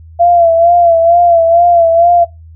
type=tone with vibrato; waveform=sine; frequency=680 Hz; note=F5; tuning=46 cents flat; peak=-4 dBFS; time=0.19-2.25 s; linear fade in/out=20 ms; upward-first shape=sine; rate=2.2 Hz; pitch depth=50 cents each way; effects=noise-tail reverb RT60 0.2 s tail -18 dB re dry + added 81 Hz sine -32 dBFS peak until 2.55 s